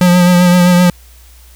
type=tone with vibrato; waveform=square; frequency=178.1 Hz; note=F3; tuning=34 cents sharp; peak=-6 dBFS; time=0.01-0.9 s; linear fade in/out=2 ms; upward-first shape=triangle; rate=7.7 Hz; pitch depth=33 cents each way; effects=added 60 Hz sine -38 dBFS peak until 1.55 s + white hiss -45 dBFS RMS until 1.55 s